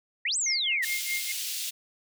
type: exponential two-way sweep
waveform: sine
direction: up then down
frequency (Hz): 1775 to 8372 to 1775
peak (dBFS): -25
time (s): 0.25-0.85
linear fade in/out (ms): 5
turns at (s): 0.37
type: tone with tremolo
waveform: sine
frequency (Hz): 2124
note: C7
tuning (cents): +25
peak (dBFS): -27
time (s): 0.46-1.32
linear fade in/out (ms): 5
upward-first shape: sine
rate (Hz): 4.8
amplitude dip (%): 95
type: high-pass noise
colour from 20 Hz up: pink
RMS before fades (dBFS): -33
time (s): 0.82-1.71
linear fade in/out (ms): 20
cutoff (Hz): 2900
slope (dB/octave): 24
effects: none